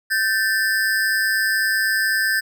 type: ring-modulated tone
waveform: square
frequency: 1661 Hz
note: G#6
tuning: in tune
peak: -15 dBFS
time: 0.1-2.41 s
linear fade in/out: 20 ms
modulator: 105 Hz
effects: none